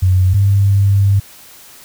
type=tone pair in turn; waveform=sine; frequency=92.5 / 99.24 Hz; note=F#2 / G2; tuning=0 / +22 cents; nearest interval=minor second; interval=122 cents; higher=second; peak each=-8 dBFS; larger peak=neither; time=0.02-0.34 / 0.34-1.2 s; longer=second; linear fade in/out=10 ms; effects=white hiss -40 dBFS RMS until 1.84 s